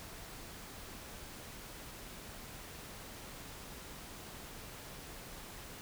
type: silence
effects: pink hiss -49 dBFS RMS until 5.81 s